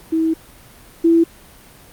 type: tone pair in turn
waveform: sine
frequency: 322.8 / 332.6 Hz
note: E4 / E4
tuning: -36 / +16 cents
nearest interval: minor second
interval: 52 cents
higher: second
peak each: -14 / -9 dBFS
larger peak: second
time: 0.12-0.34 / 1.04-1.24 s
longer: first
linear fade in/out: 10 ms
effects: pink hiss -44 dBFS RMS until 1.92 s + Opus 32 kbps